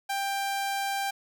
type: tone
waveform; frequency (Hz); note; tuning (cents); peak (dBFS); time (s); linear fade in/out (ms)
sawtooth; 790; G5; +13; -24; 0.09-1.11; 10
effects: none